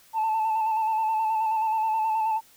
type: tone with vibrato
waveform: sine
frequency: 880 Hz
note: A5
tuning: in tune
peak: -20 dBFS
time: 0.13-2.41 s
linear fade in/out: 50 ms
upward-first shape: square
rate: 9.4 Hz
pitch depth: 28 cents each way
effects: tanh soft clip ceiling -20 dBFS + white hiss -56 dBFS RMS until 2.56 s